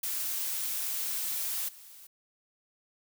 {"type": "noise with level steps", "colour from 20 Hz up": "blue", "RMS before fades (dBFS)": [-33, -51], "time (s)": [0.03, 2.07], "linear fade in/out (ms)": 5, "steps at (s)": 1.68, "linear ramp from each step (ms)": 10, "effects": []}